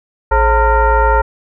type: tone with frequency modulation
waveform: sine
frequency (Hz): 425.2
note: G#4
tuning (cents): +41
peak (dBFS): -8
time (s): 0.31-1.22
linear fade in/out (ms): 10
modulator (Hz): 481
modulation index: 1.9
effects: none